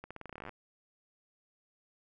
accelerating click train, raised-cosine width 0.5 ms, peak -29 dBFS, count 17, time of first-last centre 0.04-0.493 s, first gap 66 ms, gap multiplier 0.87, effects none

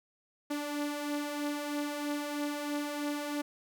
sawtooth beating tone pair, 290 / 293.1 Hz, D4 / D4, -22 / -3 cents, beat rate 3.1 Hz, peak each -36 / -30 dBFS, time 0.5-3.42 s, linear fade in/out 10 ms, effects none

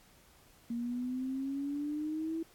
sine exponential sweep, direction up, 232.9 to 329.6 Hz, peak -33 dBFS, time 0.7-2.43 s, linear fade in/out 5 ms, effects pink hiss -62 dBFS RMS until 2.54 s + AAC 64 kbps

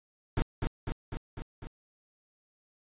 brown noise with echo, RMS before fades -26 dBFS, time 0.37-0.42 s, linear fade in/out 0 ms, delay 250 ms, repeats 5, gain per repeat -3 dB, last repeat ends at 1.67 s, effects resampled to 8000 Hz

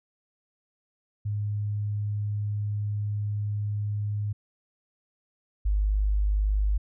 sine tone pair in turn, 103.83 / 50.91 Hz, G#2 / G#1, 0 / -34 cents, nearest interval octave, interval 1234 cents, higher first, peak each -26 / -21 dBFS, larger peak second, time 1.25-4.33 / 5.65-6.78 s, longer first, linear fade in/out 10 ms, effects none

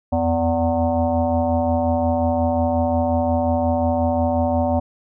sine tone with frequency modulation, 415.3 Hz, G#4, in tune, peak -16 dBFS, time 0.12-4.8 s, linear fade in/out 10 ms, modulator 165 Hz, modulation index 2.4, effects none

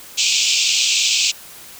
pink band-pass noise, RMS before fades -17 dBFS, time 0.17-1.32 s, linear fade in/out 20 ms, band 2400 to 7800 Hz, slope 96 dB/octave, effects white hiss -39 dBFS RMS until 1.79 s

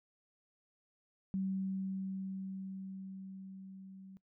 sine tone with level ramp, 191.3 Hz, G3, 42 cents flat, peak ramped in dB -32 to -50 dBFS, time 1.34-4.17 s, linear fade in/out 0 ms, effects noise-tail reverb RT60 0.1 s tail -20 dB re dry

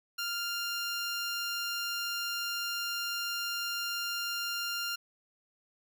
15% pulse tone, 1396.9 Hz, F6, in tune, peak -26 dBFS, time 0.18-4.96 s, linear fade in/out 10 ms, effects none

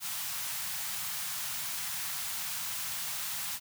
white band-stop noise, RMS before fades -36 dBFS, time 0-3.6 s, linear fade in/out 50 ms, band 180 to 770 Hz, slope 24 dB/octave, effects high-pass 100 Hz 12 dB/octave

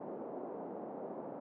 white band-pass noise, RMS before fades -44 dBFS, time 0-1.4 s, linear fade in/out 10 ms, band 200 to 700 Hz, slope 24 dB/octave, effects none

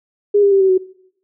sine tone with pitch steps, 410 / 400.4 / 391 / 381.9 / 372.9 Hz, G#4 / G4 / G4 / G4 / F#4, -22 / +37 / -4 / -45 / +14 cents, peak -9 dBFS, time 0.34-0.78 s, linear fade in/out 10 ms, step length 88 ms, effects noise-tail reverb RT60 0.7 s tail -21 dB re dry

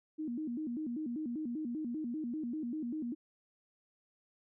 sine tone with vibrato, 272.1 Hz, C#4, 32 cents flat, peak -35 dBFS, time 0.18-3.15 s, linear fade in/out 20 ms, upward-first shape square, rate 5.1 Hz, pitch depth 230 cents each way, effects none

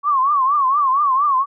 sine tone with vibrato, 1108.7 Hz, C#6, in tune, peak -13 dBFS, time 0.03-1.46 s, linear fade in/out 50 ms, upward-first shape triangle, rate 4.3 Hz, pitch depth 160 cents each way, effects none

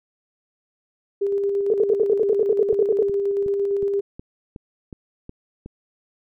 sine tone with tremolo, 399.8 Hz, G4, 34 cents sharp, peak -18 dBFS, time 1.21-4.01 s, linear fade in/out 10 ms, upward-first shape square, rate 8.8 Hz, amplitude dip 25%
sine tone bursts, 440 Hz, A4, in tune, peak -15 dBFS, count 14, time 1.7-3.025 s, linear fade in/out 2 ms, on 38 ms, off 61 ms
click train, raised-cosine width 3 ms, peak -23 dBFS, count 9, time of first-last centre 2.73-5.66 s, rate 2.73 Hz
effects none

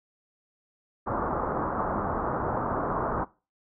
white low-pass noise, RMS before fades -29 dBFS, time 1.06-3.25 s, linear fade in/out 20 ms, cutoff 1300 Hz, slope 48 dB/octave, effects noise-tail reverb RT60 0.3 s tail -20 dB re dry

